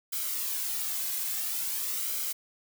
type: noise with flanger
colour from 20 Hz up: blue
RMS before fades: -32 dBFS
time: 0.12-2.33 s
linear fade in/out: 10 ms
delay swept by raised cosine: 1.1 to 2.2 ms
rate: 0.49 Hz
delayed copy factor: -0.5
effects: none